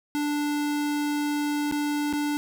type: tone with dropouts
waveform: square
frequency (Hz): 293.7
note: D4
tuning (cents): 0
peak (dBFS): -25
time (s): 0.15-2.37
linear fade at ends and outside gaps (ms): 0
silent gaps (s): 1.713-1.723 / 2.128-2.135
effects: 11-bit